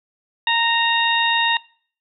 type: harmonic tone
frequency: 927 Hz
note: A#5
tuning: 10 cents flat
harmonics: 1 / 2 / 3 / 4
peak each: -21 / -21 / -21 / -21 dBFS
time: 0.47-1.57 s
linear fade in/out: 2 ms
effects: noise-tail reverb RT60 0.5 s tail -23 dB re dry